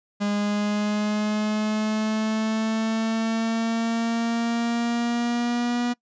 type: linear sweep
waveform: 45% pulse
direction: up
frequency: 204.5 to 242.5 Hz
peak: -22 dBFS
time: 0.2-5.94 s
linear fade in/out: 20 ms
effects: noise-tail reverb RT60 0.1 s tail -23 dB re dry + resampled to 16000 Hz